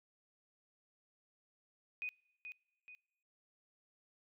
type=tone with echo; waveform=sine; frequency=2489 Hz; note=D#7; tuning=in tune; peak=-38 dBFS; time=2.02-2.09 s; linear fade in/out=0 ms; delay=430 ms; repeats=2; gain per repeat=-7 dB; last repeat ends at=2.95 s; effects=noise-tail reverb RT60 1.0 s tail -25 dB re dry